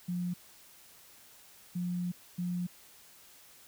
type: tone bursts at uneven times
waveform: sine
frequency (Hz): 177.4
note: F3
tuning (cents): +27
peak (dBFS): -31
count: 3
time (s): 0.08-0.34 / 1.75-2.12 / 2.38-2.67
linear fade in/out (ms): 10
effects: white hiss -57 dBFS RMS until 3.67 s